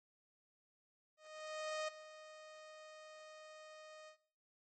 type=tone with ADSR envelope; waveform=sawtooth; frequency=620 Hz; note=D#5; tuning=6 cents flat; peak=-34 dBFS; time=1.17-4.17 s; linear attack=710 ms; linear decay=10 ms; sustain=-16 dB; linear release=95 ms; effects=noise-tail reverb RT60 0.5 s tail -17 dB re dry + MP3 32 kbps